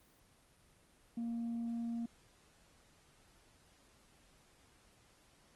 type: tone with tanh clipping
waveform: sine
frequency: 233.1 Hz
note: A#3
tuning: in tune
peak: -37 dBFS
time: 1.17-2.06 s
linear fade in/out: 5 ms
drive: 1 dB
effects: pink hiss -67 dBFS RMS until 5.55 s + Opus 24 kbps